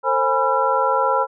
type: tone cluster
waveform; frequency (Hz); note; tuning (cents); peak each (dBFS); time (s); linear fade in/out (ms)
sine; 451.6 / 531 / 829 / 986 / 1355; A4 / C5 / G#5 / B5 / E6; +45 / +25 / -3 / -3 / +47; -26 / -21 / -23 / -20 / -22; 0.03-1.27; 50
effects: none